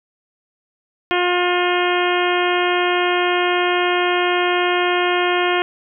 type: harmonic tone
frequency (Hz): 356.2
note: F4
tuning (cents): +34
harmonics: 1 / 2 / 3 / 4 / 5 / 6 / 7 / 8 / 9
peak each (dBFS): -19 / -22 / -24 / -25 / -26 / -27 / -27 / -28 / -29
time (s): 1.11-5.62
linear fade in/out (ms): 0
effects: none